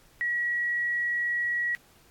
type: tone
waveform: sine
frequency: 1919 Hz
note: A#6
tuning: 50 cents sharp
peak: -25 dBFS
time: 0.21-1.75 s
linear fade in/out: 0 ms
effects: pink hiss -59 dBFS RMS until 2.1 s + AAC 64 kbps